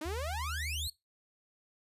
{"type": "exponential sweep", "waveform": "sawtooth", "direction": "up", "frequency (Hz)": [293.7, 4459], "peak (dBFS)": -33, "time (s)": [0.01, 0.9], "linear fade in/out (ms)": 5}
{"type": "tone", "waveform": "sine", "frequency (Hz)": 76.5, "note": "D#2", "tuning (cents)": -29, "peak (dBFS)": -37, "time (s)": [0.05, 0.88], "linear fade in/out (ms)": 10}
{"effects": ["noise-tail reverb RT60 0.2 s tail -21 dB re dry", "resampled to 32000 Hz"]}